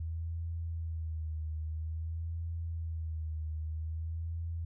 sine tone with vibrato, 80.7 Hz, E2, 36 cents flat, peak -34 dBFS, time 0-4.65 s, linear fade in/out 5 ms, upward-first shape sine, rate 0.5 Hz, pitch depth 54 cents each way, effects none

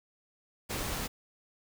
pink noise, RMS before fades -35 dBFS, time 0.69-1.08 s, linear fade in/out 20 ms, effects none

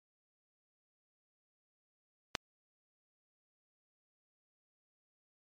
click, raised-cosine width 0.2 ms, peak -12 dBFS, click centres 2.352 s, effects MP3 64 kbps

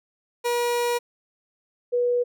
30% pulse / sine tone pair in turn, 480 / 487 Hz, B4 / B4, -49 / -24 cents, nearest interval unison, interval 25 cents, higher second, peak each -19 dBFS, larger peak neither, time 0.44-0.99 / 1.92-2.24 s, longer first, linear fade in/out 20 ms, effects none

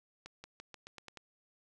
accelerating click train, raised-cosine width 0.2 ms, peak -30 dBFS, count 8, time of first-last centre 0.26-1.173 s, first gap 180 ms, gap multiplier 0.89, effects none

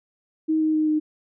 sine tone with pitch steps, 315.1 / 312.4 / 309.7 / 307 Hz, D#4 / D#4 / D#4 / D#4, +22 / +7 / -8 / -23 cents, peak -18 dBFS, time 0.48-1 s, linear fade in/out 20 ms, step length 130 ms, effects none

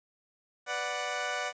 15% pulse chord, B minor, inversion none, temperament equal, 493.9 / 587.3 / 740 Hz, B4 / D5 / F#5, 0 / 0 / 0 cents, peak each -33 / -29 / -28 dBFS, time 0.66-1.53 s, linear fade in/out 50 ms, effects resampled to 16000 Hz + 10-bit

